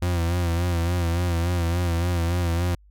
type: tone with vibrato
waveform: 40% pulse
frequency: 86.2 Hz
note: F2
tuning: 22 cents flat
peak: -20 dBFS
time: 0.02-2.75 s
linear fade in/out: 5 ms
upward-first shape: sine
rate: 3.5 Hz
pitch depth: 54 cents each way
effects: added 50 Hz sine -50 dBFS peak until 2.9 s